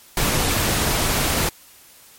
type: noise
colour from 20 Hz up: pink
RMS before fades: -20 dBFS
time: 0.17-1.49 s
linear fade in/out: 2 ms
effects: white hiss -48 dBFS RMS until 2.18 s + MP3 64 kbps